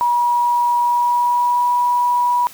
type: tone with pitch glide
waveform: sine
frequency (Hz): 962 to 973.7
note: B5 to B5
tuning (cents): -46 to -25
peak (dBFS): -13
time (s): 0.01-2.47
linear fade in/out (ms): 0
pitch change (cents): +21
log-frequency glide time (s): 0.85-1.67
effects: white hiss -40 dBFS RMS until 2.53 s